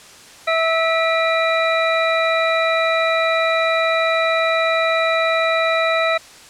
harmonic tone with a mistuned harmonic, 653 Hz, E5, 17 cents flat, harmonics 1 / 2 / 3 / 4 / 6, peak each -18 / -21 / -23 / -24 / -26 dBFS, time 0.47-6.18 s, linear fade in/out 10 ms, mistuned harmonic 4, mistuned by -150 cents, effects white hiss -42 dBFS RMS until 6.49 s + low-pass 8000 Hz 12 dB/octave

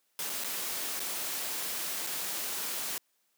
white noise with dropouts, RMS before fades -35 dBFS, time 0.19-2.98 s, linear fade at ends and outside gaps 1 ms, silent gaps 0.296-0.299 / 0.438-0.444 / 0.995-1.002 / 2.066-2.07 s, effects white hiss -74 dBFS RMS until 3.37 s + high-pass 200 Hz 12 dB/octave

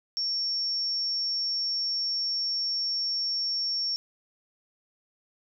sine tone, 5480 Hz, F8, 34 cents flat, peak -26 dBFS, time 0.17-3.96 s, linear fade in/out 0 ms, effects none

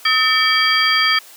sine tone cluster, 1276 / 1800 / 2292 / 3237 / 4709 Hz, D#6 / A6 / D7 / G#7 / D8, +43 / +39 / -43 / -45 / +4 cents, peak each -19 dBFS, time 0.05-1.19 s, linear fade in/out 5 ms, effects white hiss -42 dBFS RMS until 1.36 s + high-pass 400 Hz 12 dB/octave

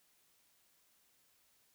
silence, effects white hiss -72 dBFS RMS until 1.74 s

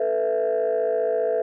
sine chord, A suspended second, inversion none, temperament just, 440 / 495 / 660 Hz, A4 / B4 / E5, 0 / +4 / +2 cents, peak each -23 / -23 / -23 dBFS, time 0-1.42 s, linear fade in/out 5 ms, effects tanh soft clip ceiling -15 dBFS

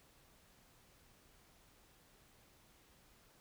silence, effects pink hiss -67 dBFS RMS until 3.4 s

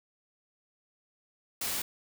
white noise, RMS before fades -33 dBFS, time 1.61-1.82 s, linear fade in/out 5 ms, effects none

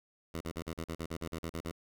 10% pulse tone bursts, 82.41 Hz, E2, in tune, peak -28 dBFS, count 13, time 0.34-1.713 s, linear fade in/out 5 ms, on 65 ms, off 44 ms, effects none

